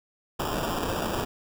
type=noise with sample-and-hold; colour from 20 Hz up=violet; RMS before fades=-29 dBFS; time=0.39-1.25 s; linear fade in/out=10 ms; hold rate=2100 Hz; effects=none